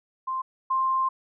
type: tone pair in turn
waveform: sine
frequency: 1046.5 / 1052.1 Hz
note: C6 / C6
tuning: 0 / +9 cents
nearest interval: unison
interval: 9 cents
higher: second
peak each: -26 / -21 dBFS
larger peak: second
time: 0.27-0.42 / 0.7-1.09 s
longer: second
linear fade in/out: 10 ms
effects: none